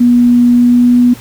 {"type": "tone with pitch glide", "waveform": "sine", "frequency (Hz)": [242.2, 244.6], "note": ["B3", "B3"], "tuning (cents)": [-34, -16], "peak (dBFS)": -4, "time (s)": [0, 1.14], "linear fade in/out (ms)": 10, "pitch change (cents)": 18, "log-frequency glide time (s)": [0.52, 1.02], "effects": ["added 114 Hz sine -34 dBFS peak until 1.2 s", "pink hiss -35 dBFS RMS until 1.2 s"]}